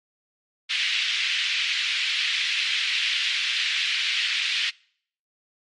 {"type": "band-pass noise", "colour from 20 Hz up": "white", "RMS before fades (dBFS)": -25, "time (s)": [0.69, 4.71], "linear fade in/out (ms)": 20, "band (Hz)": [2100, 3600], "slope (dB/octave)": 24, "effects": ["noise-tail reverb RT60 0.6 s tail -25 dB re dry", "MP3 48 kbps"]}